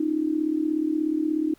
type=tone with amplitude modulation; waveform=sine; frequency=310 Hz; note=D#4; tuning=6 cents flat; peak=-18 dBFS; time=0-1.54 s; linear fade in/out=5 ms; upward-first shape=sine; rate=36.7 Hz; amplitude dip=80%; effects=pink hiss -59 dBFS RMS until 1.58 s